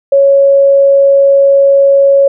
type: tone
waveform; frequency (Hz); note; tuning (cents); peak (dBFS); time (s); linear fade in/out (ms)
sine; 554; C#5; -1; -3; 0.12-2.28; 5
effects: none